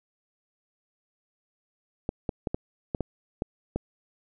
clicks, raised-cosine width 2 ms, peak -14 dBFS, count 8, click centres 2.091 / 2.292 / 2.472 / 2.545 / 2.948 / 3.007 / 3.421 / 3.76 s, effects none

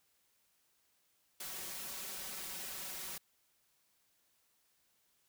white noise with comb filter, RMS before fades -44 dBFS, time 1.4-3.18 s, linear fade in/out 5 ms, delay 5.3 ms, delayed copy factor +1, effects white hiss -75 dBFS RMS until 5.28 s

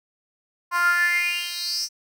10% pulse tone with high-pass filter sweep, 349.2 Hz, F4, in tune, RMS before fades -23 dBFS, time 0.71-1.89 s, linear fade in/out 50 ms, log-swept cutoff 1100 to 5900 Hz, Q 7.9, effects none

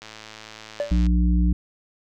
click train, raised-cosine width 0.2 ms, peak -22 dBFS, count 115, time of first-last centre 0.02-1.066 s, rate 109 Hz
triangle tone with exponential decay, 580 Hz, D5, 22 cents flat, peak -17 dBFS, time 0.8-1.01 s, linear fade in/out 1 ms, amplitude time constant 44 ms
harmonic tone, 59.6 Hz, A#1, 39 cents sharp, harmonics 1 / 3 / 5, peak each -17 / -22 / -29 dBFS, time 0.91-1.53 s, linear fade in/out 5 ms
effects none

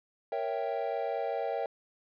triangle chord, A# diminished seventh, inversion none, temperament equal, 466.2 / 554.4 / 659.3 / 784 Hz, A#4 / C#5 / E5 / G5, 0 / 0 / 0 / 0 cents, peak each -34 dBFS, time 0.32-1.66 s, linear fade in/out 2 ms, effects resampled to 11025 Hz

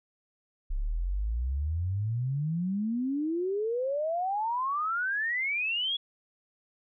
sine exponential sweep, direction up, 32.5 to 3400 Hz, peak -27 dBFS, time 0.7-5.97 s, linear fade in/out 10 ms, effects none

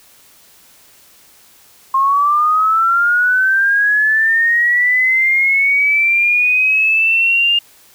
sine linear sweep, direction up, 1063 to 2823 Hz, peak -10 dBFS, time 1.94-7.59 s, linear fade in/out 5 ms, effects white hiss -47 dBFS RMS until 7.94 s

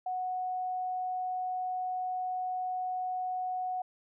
sine tone, 737 Hz, F#5, 7 cents flat, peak -31 dBFS, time 0.06-3.82 s, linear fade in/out 5 ms, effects none

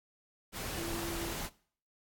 sine tone in noise, 337.1 Hz, E4, 39 cents sharp, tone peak -39 dBFS, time 0.75-1.35 s, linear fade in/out 50 ms, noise pink, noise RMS -39 dBFS, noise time 0.52-1.5 s, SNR -3 dB, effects noise-tail reverb RT60 0.5 s tail -20 dB re dry + AAC 64 kbps

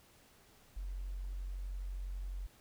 sine tone, 45.97 Hz, F#1, 10 cents flat, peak -38 dBFS, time 0.76-2.47 s, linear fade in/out 10 ms, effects pink hiss -64 dBFS RMS until 2.6 s

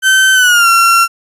35% pulse tone with pitch glide, 1540 to 1364.1 Hz, G6 to F6, -31 to -41 cents, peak -4 dBFS, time 0.02-1.08 s, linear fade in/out 50 ms, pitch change -210 cents, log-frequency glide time 0.34-0.68 s, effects resampled to 32000 Hz

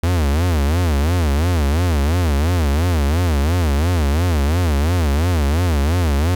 45% pulse tone with vibrato, 79.2 Hz, D#2, 31 cents sharp, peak -14 dBFS, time 0.03-6.35 s, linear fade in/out 5 ms, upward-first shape sine, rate 2.9 Hz, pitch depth 230 cents each way, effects 9-bit

